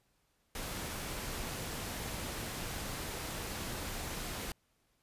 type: noise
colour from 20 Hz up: pink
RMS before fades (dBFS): -40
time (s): 0.55-4.52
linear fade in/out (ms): 2
effects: pink hiss -75 dBFS RMS until 5.02 s + resampled to 32000 Hz